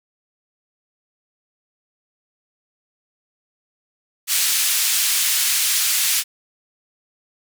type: band-pass noise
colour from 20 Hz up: white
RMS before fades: -19 dBFS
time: 4.27-6.24 s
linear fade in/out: 50 ms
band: 2100 to 13000 Hz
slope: 12 dB/octave
effects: none